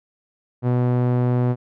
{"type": "tone with low-pass filter", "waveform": "sawtooth", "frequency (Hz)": 123.5, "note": "B2", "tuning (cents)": 0, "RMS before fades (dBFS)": -19, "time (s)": [0.62, 1.56], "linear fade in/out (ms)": 50, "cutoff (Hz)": 900, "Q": 0.55, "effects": []}